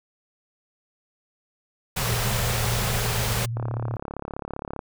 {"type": "band-stop noise", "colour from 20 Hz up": "pink", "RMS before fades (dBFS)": -26, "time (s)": [1.96, 3.46], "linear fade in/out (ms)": 10, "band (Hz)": [230, 370], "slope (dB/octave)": 96}
{"type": "tone with vibrato", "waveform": "sine", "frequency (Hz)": 116.2, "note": "A#2", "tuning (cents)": -5, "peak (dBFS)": -26, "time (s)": [2.02, 3.96], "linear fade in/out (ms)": 0, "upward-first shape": "square", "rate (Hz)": 16, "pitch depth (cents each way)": 50}
{"type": "click train", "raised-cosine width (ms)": 1, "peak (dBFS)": -18, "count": 44, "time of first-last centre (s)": [3.57, 4.792], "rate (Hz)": 35.2}
{"effects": []}